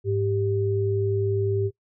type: tone pair together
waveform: sine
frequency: 103.83 / 392.5 Hz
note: G#2 / G4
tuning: 0 / +2 cents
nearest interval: octave + major seventh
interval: 2302 cents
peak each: -24 dBFS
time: 0.04-1.71 s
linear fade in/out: 50 ms
effects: noise-tail reverb RT60 0.1 s tail -19 dB re dry